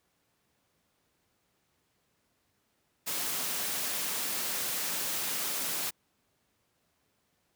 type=high-pass noise; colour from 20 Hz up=white; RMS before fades=-33 dBFS; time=3.06-5.91 s; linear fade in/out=20 ms; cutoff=130 Hz; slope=24 dB/octave; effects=pink hiss -74 dBFS RMS until 7.55 s + high-pass 80 Hz 12 dB/octave